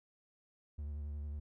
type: tone with vibrato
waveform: triangle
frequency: 73.42 Hz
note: D2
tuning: in tune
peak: -37 dBFS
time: 0.78-1.4 s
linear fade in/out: 10 ms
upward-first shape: triangle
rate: 11 Hz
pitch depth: 46 cents each way
effects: none